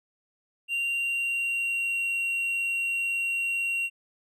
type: tone with pitch glide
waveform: triangle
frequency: 2770 to 2749 Hz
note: F7 to F7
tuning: -15 to -28 cents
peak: -24 dBFS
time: 0.68-3.9 s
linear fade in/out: 50 ms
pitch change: -13 cents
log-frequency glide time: 0.86-2.03 s
effects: none